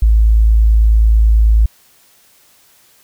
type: tone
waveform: sine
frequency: 54.6 Hz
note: A1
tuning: 13 cents flat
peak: -6 dBFS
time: 0.02-1.66 s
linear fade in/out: 5 ms
effects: white hiss -50 dBFS RMS until 3.03 s